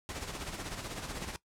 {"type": "noise with tremolo", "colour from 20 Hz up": "pink", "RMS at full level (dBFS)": -38, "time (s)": [0.09, 1.36], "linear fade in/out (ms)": 0, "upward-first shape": "sine", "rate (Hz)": 16, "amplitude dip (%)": 55, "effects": ["noise-tail reverb RT60 0.1 s tail -18 dB re dry", "low-pass 10000 Hz 12 dB/octave"]}